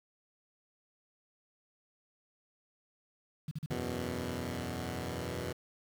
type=tone bursts; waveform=sine; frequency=152.6 Hz; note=D#3; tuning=33 cents flat; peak=-34 dBFS; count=4; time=3.48-3.735 s; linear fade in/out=5 ms; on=33 ms; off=41 ms
type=chord; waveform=10% pulse; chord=E suspended second; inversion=none; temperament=equal; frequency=82.41 / 92.5 / 123.47 Hz; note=E2 / F#2 / B2; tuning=0 / 0 / 0 cents; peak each=-32 / -33 / -31 dBFS; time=3.7-5.53 s; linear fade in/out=10 ms
effects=9-bit